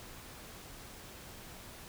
silence, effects pink hiss -50 dBFS RMS until 1.88 s

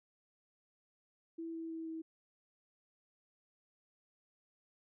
sine tone with pitch steps, 329.6 / 327.3 / 325.1 / 322.8 Hz, E4 / E4 / E4 / E4, 0 / -12 / -24 / -36 cents, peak -40 dBFS, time 1.38-2.02 s, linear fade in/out 10 ms, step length 160 ms, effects none

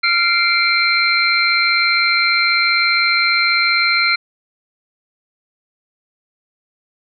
sine tone cluster, 1382 / 2101 / 2336 / 4143 Hz, F6 / C7 / D7 / C8, -19 / +7 / -10 / -18 cents, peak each -18 dBFS, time 0.03-4.16 s, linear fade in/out 10 ms, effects none

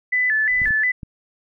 sine tone with vibrato, 1864.7 Hz, A#6, in tune, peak -16 dBFS, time 0.12-0.92 s, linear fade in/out 10 ms, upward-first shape square, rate 2.8 Hz, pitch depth 120 cents each way
brown noise with exponential growth, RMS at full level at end -32 dBFS, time 0.32-0.69 s, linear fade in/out 5 ms, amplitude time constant 80 ms
clicks, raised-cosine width 5 ms, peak -20 dBFS, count 3, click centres 0.618 / 0.707 / 1.032 s
effects none

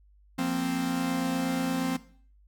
45% pulse chord, F suspended fourth, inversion none, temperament equal, 174.61 / 233.1 / 261.6 Hz, F3 / Bb3 / C4, 0 / 0 / 0 cents, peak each -33 / -34 / -28 dBFS, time 0.38-1.97 s, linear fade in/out 10 ms, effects noise-tail reverb RT60 0.5 s tail -17 dB re dry + added 50 Hz sine -56 dBFS peak until 2.47 s

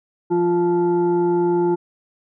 sine tone with frequency modulation, 349.2 Hz, F4, in tune, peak -15 dBFS, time 0.3-1.76 s, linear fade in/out 20 ms, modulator 522 Hz, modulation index 0.64, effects none

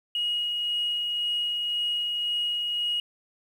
sine tone with tremolo, 2889 Hz, F#7, 42 cents flat, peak -23 dBFS, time 0.15-3 s, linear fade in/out 2 ms, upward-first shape sine, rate 1.9 Hz, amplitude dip 25%, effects tanh soft clip ceiling -20 dBFS + 9-bit

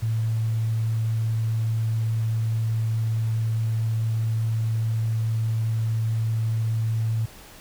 sine tone, 111.9 Hz, A2, 30 cents sharp, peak -21 dBFS, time 0.02-7.26 s, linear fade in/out 10 ms, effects pink hiss -46 dBFS RMS until 7.6 s

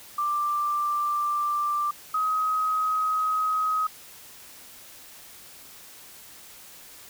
sine tone pair in turn, 1181 / 1264 Hz, D6 / D#6, +9 / +27 cents, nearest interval minor second, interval 118 cents, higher second, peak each -23 / -22 dBFS, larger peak second, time 0.18-1.91 / 2.14-3.87 s, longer neither, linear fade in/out 5 ms, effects white hiss -47 dBFS RMS until 7.09 s

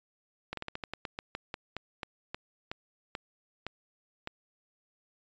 slowing click train, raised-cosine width 0.3 ms, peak -20 dBFS, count 18, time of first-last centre 0.53-4.274 s, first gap 43 ms, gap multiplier 1.18, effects resampled to 16000 Hz

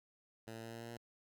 10% pulse tone with pitch steps, 112.5 / 113.48 / 114.47 / 115.46 / 116.47 / 117.48 Hz, A2 / A#2 / A#2 / A#2 / A#2 / A#2, +39 / -46 / -31 / -16 / -1 / +14 cents, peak -38 dBFS, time 0.47-0.974 s, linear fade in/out 10 ms, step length 84 ms, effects none

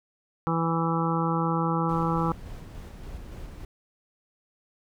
harmonic tone, 165.2 Hz, E3, 4 cents sharp, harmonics 1 / 2 / 3 / 5 / 6 / 7 / 8, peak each -26 / -31 / -33 / -32 / -34 / -32 / -33 dBFS, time 0.47-2.32 s, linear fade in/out 0 ms
brown noise with tremolo, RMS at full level -39 dBFS, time 1.89-3.65 s, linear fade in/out 2 ms, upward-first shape square, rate 3.5 Hz, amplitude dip 25%
effects none

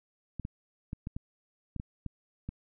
clicks, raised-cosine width 5 ms, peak -24 dBFS, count 9, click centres 0.397 / 0.451 / 0.931 / 1.071 / 1.165 / 1.763 / 1.799 / 2.063 / 2.49 s, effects none

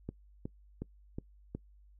click train, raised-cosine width 3 ms, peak -25 dBFS, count 5, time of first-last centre 0.09-1.55 s, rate 2.74 Hz, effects noise-tail reverb RT60 0.1 s tail -23 dB re dry + added 50 Hz sine -57 dBFS peak until 1.99 s

